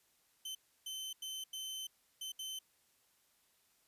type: tone bursts at uneven times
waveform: sawtooth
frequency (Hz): 3070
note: G7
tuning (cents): -37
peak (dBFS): -38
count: 6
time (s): 0.45-0.55 / 0.86-1.13 / 1.22-1.44 / 1.53-1.87 / 2.21-2.32 / 2.39-2.59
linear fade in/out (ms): 5
effects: white hiss -73 dBFS RMS until 3.87 s + resampled to 32000 Hz